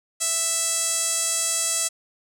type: tone with band-pass filter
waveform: sawtooth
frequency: 659.3 Hz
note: E5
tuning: in tune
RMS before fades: -24 dBFS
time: 0.2-1.89 s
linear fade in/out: 20 ms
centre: 8000 Hz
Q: 3.2
effects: none